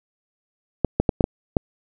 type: clicks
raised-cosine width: 2 ms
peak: -3 dBFS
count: 6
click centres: 0.847 / 1 / 1.092 / 1.208 / 1.241 / 1.568 s
effects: none